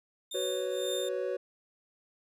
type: tone with tremolo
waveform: sawtooth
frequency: 3622 Hz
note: A7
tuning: 49 cents sharp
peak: -31 dBFS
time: 0.31-1.09 s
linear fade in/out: 5 ms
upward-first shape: triangle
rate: 2 Hz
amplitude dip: 85%
type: chord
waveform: triangle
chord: F# suspended fourth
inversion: none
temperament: equal with one note detuned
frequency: 373.6 / 493.9 / 554.4 Hz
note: F#4 / B4 / C#5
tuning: +17 / 0 / 0 cents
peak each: -33 dBFS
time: 0.34-1.37 s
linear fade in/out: 10 ms
effects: resampled to 32000 Hz